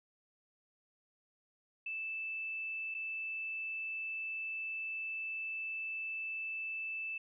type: tone with dropouts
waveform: sine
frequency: 2637 Hz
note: E7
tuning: in tune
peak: -37 dBFS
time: 1.86-7.18 s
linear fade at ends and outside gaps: 5 ms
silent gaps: 2.943-2.947 s
effects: none